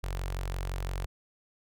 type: tone with notch filter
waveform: sawtooth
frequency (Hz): 45.84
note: F#1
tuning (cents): -15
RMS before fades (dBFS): -34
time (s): 0.03-1.06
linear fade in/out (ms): 10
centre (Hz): 240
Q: 0.76
effects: none